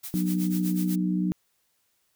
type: noise with tremolo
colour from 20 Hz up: blue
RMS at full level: -36 dBFS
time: 0.03-0.96 s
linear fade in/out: 10 ms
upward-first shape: sine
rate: 8.1 Hz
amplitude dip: 85%
type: harmonic tone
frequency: 61 Hz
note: B1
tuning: 21 cents flat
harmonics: 3 / 4 / 5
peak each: -24 / -35 / -29 dBFS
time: 0.14-1.32 s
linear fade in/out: 0 ms
effects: white hiss -71 dBFS RMS until 2.15 s